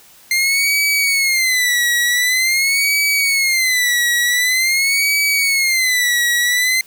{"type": "tone with vibrato", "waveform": "sawtooth", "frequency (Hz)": 2093, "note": "C7", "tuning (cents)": 0, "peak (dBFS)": -10, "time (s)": [0.31, 6.81], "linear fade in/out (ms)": 2, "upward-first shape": "sine", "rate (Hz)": 0.46, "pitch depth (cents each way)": 150, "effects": ["white hiss -46 dBFS RMS until 6.86 s"]}